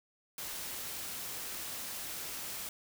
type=noise; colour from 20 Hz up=white; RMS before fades=-41 dBFS; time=0.38-2.69 s; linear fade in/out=2 ms; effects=none